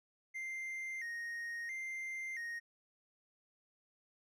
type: tone with vibrato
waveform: triangle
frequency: 1975.5 Hz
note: B6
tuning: in tune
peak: -38 dBFS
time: 0.34-2.6 s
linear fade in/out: 20 ms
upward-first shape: square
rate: 0.74 Hz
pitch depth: 99 cents each way
effects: none